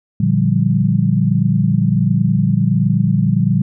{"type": "chord", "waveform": "sine", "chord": "G minor seventh", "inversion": "first", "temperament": "equal", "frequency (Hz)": [116.54, 146.83, 174.61, 196], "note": ["Bb2", "D3", "F3", "G3"], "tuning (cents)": [0, 0, 0, 0], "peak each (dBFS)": -17, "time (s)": [0.2, 3.62], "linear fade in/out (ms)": 5, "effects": []}